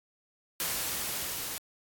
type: noise with level ramp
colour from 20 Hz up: white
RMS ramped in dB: -31 to -37 dBFS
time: 0.6-1.58 s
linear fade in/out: 0 ms
effects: AAC 64 kbps